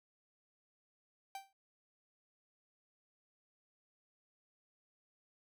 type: tone with exponential decay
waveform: 45% pulse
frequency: 781 Hz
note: G5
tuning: 7 cents flat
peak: -40 dBFS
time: 1.35-1.53 s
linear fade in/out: 2 ms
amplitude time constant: 37 ms
effects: none